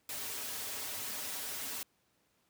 white noise with comb filter, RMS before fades -40 dBFS, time 0.09-1.83 s, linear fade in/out 2 ms, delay 5.8 ms, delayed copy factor -0.9, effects pink hiss -74 dBFS RMS until 2.49 s + high-pass 100 Hz 12 dB/octave

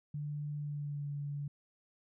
sine tone with pitch glide, 147.4 to 143.87 Hz, D3 to D3, +7 to -35 cents, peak -36 dBFS, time 0.14-1.48 s, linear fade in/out 5 ms, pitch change -42 cents, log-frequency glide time 0.57-1.08 s, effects none

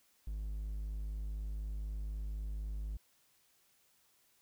triangle tone, 52 Hz, G#1, 3 cents sharp, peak -35 dBFS, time 0.27-2.97 s, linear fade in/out 5 ms, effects white hiss -71 dBFS RMS until 4.41 s

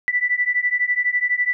sine beating tone pair, 1967 / 1979 Hz, B6 / B6, -7 / +3 cents, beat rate 12 Hz, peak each -21 / -20 dBFS, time 0.08-1.53 s, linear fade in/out 0 ms, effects none

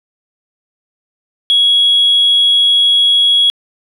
sine tone, 3331 Hz, G#7, 4 cents sharp, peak -6 dBFS, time 1.5-3.5 s, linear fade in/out 0 ms, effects tanh soft clip ceiling -3 dBFS + 8-bit

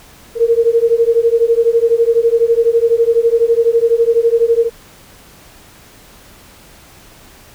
sine beating tone pair, 457.3 / 469.3 Hz, A#4 / A#4, -33 / +12 cents, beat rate 12 Hz, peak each -12 dBFS, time 0.35-4.7 s, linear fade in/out 50 ms, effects pink hiss -42 dBFS RMS until 7.54 s

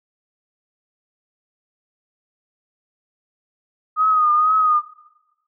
sine tone with vibrato, 1244.5 Hz, D#6, in tune, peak -13 dBFS, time 3.96-4.82 s, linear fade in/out 50 ms, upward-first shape triangle, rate 2.1 Hz, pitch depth 60 cents each way, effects noise-tail reverb RT60 1.0 s tail -21 dB re dry

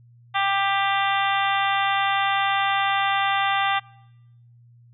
harmonic tone, 394.4 Hz, G4, 11 cents sharp, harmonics 2 / 3 / 4 / 5 / 6 / 7 / 8 / 9, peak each -23 / -25 / -29 / -28 / -34 / -31 / -34 / -31 dBFS, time 0.34-3.8 s, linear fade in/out 20 ms, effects noise-tail reverb RT60 0.9 s tail -24 dB re dry + added 119 Hz sine -49 dBFS peak until 4.93 s

